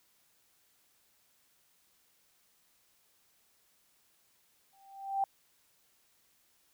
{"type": "tone with exponential growth", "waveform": "sine", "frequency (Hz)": 784, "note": "G5", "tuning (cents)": 0, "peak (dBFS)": -25, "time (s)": [4.73, 5.24], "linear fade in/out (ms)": 2, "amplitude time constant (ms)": 110, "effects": ["white hiss -70 dBFS RMS until 6.73 s"]}